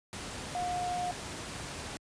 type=tone in noise; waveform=sine; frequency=716 Hz; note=F5; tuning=43 cents sharp; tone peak=-31 dBFS; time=0.55-1.11 s; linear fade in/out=0 ms; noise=pink; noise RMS=-40 dBFS; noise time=0.13-1.97 s; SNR=+6 dB; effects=high-pass 60 Hz 12 dB/octave + resampled to 22050 Hz